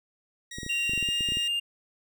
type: tone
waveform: 15% pulse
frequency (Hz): 1900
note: A#6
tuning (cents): +33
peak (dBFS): -32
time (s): 0.51-1.48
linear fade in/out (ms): 5
type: clicks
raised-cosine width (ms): 3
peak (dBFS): -25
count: 12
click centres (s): 0.585 / 0.632 / 0.664 / 0.895 / 0.935 / 0.977 / 1.027 / 1.088 / 1.208 / 1.288 / 1.321 / 1.371
type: tone with pitch glide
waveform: triangle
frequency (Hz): 2773 to 2807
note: F7 to F7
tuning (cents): -13 to +8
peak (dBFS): -24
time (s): 0.69-1.6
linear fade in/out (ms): 10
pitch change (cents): +21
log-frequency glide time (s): 1-1.08
effects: none